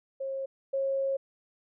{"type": "tone pair in turn", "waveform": "sine", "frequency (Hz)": [539, 542.7], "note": ["C#5", "C#5"], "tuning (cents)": [-49, -37], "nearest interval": "unison", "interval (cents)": 12, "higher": "second", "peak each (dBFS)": [-31, -26], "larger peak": "second", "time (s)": [[0.2, 0.46], [0.73, 1.17]], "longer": "second", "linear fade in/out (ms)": 10, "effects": []}